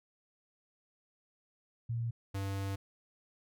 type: tone pair in turn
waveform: sine / square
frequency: 116.54 / 98 Hz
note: A#2 / G2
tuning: 0 / 0 cents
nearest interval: minor third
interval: 300 cents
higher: first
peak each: -32 / -35 dBFS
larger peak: first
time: 1.89-2.11 / 2.34-2.76 s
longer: second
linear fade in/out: 10 ms
effects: none